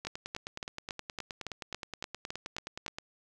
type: two click trains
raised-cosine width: 0.2 ms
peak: -19 / -21 dBFS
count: 11 / 29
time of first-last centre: 0.07-2.863 / 0.05-2.985 s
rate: 3.58 / 9.54 Hz
effects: none